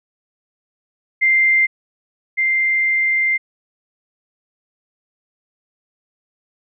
sine tone pair in turn, 2093 / 2093 Hz, C7 / C7, 0 / 0 cents, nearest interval unison, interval 0 cents, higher neither, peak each -11 / -14 dBFS, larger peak first, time 1.21-1.67 / 2.37-3.38 s, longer second, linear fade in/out 20 ms, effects none

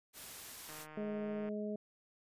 white noise, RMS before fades -49 dBFS, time 0.13-0.87 s, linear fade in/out 50 ms
click train, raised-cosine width 0.5 ms, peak -37 dBFS, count 124, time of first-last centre 0.69-1.489 s, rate 154 Hz
harmonic tone, 210 Hz, G#3, 19 cents sharp, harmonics 1 / 2 / 3, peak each -39 / -42 / -44 dBFS, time 0.97-1.76 s, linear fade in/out 5 ms
effects resampled to 32000 Hz

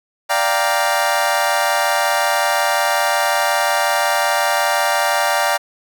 25% pulse chord, G minor seventh, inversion second, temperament equal, 587.3 / 698.5 / 784 / 932.3 Hz, D5 / F5 / G5 / Bb5, 0 / 0 / 0 / 0 cents, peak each -17 dBFS, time 0.29-5.58 s, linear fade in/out 20 ms, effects none

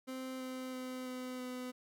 30% pulse tone with pitch steps, 260 / 257.9 / 255.8 / 253.8 / 251.7 Hz, C4 / C4 / C4 / B3 / B3, -11 / -25 / -39 / +47 / +33 cents, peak -38 dBFS, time 0.07-1.72 s, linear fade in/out 20 ms, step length 330 ms, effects none

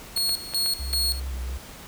sawtooth tone with tremolo, 4325 Hz, C#8, 43 cents flat, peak -19 dBFS, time 0.16-1.2 s, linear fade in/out 5 ms, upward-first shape square, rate 2.6 Hz, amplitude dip 80%
clicks, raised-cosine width 0.3 ms, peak -19 dBFS, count 5, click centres 0.175 / 0.293 / 0.537 / 0.661 / 0.935 s
sine tone with vibrato, 64.1 Hz, C2, 35 cents flat, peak -28 dBFS, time 0.79-1.58 s, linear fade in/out 10 ms, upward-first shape square, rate 2.8 Hz, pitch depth 38 cents each way
effects pink hiss -43 dBFS RMS until 1.87 s

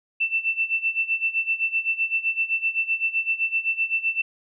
sine tone with tremolo, 2673 Hz, E7, 23 cents sharp, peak -18 dBFS, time 0.2-4.22 s, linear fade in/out 10 ms, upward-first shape sine, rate 7.8 Hz, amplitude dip 85%, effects none

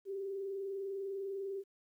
sine tone with vibrato, 391.4 Hz, G4, 3 cents flat, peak -37 dBFS, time 0.05-1.64 s, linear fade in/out 50 ms, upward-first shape sine, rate 20 Hz, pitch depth 46 cents each way, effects 12-bit

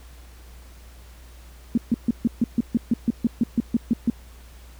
sine tone bursts, 233.1 Hz, A#3, in tune, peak -15 dBFS, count 15, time 1.75-4.1 s, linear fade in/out 2 ms, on 26 ms, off 140 ms, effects added 60 Hz sine -43 dBFS peak until 4.79 s + pink hiss -52 dBFS RMS until 4.79 s

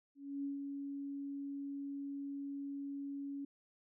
sine tone with ADSR envelope, 280 Hz, C#4, 18 cents sharp, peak -36 dBFS, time 0.15-3.45 s, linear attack 290 ms, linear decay 140 ms, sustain -4 dB, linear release 5 ms, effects none

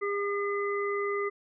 harmonic tone, 404.5 Hz, G#4, 46 cents flat, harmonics 1 / 3 / 5, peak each -29 / -34 / -36 dBFS, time 0.01-1.3 s, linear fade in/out 20 ms, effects none

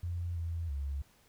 sine tone with pitch steps, 86.8 / 83.7 / 69.8 Hz, F2 / E2 / C#2, -10 / +27 / +13 cents, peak -33 dBFS, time 0.03-1.02 s, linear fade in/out 5 ms, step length 330 ms, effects pink hiss -65 dBFS RMS until 1.28 s

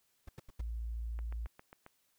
brown noise bursts, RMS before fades -47 dBFS, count 4, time 0.27-0.612 s, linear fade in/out 5 ms, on 21 ms, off 86 ms
sine tone, 57 Hz, A#1, 38 cents flat, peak -36 dBFS, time 0.59-1.47 s, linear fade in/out 10 ms
click train, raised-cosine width 0.5 ms, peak -36 dBFS, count 6, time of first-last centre 1.19-1.864 s, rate 7.42 Hz
effects white hiss -75 dBFS RMS until 2.18 s

